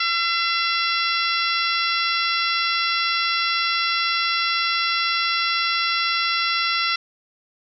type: harmonic tone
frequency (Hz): 678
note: E5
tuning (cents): +49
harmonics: 2 / 3 / 4 / 5 / 6 / 7 / 8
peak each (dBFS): -24 / -26 / -27 / -28 / -29 / -29 / -30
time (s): 0-6.96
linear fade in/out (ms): 5
effects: none